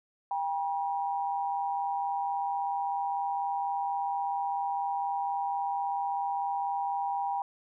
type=tone pair together; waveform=sine; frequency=796 / 960.3 Hz; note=G5 / B5; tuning=+26 / -49 cents; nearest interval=minor third; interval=325 cents; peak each=-30 / -33 dBFS; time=0.31-7.42 s; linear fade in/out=2 ms; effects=none